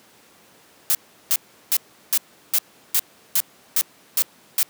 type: noise bursts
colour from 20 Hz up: blue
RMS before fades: -18 dBFS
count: 10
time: 0.9-4.63 s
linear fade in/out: 0 ms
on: 49 ms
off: 360 ms
effects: pink hiss -52 dBFS RMS until 4.69 s + high-pass 200 Hz 12 dB/octave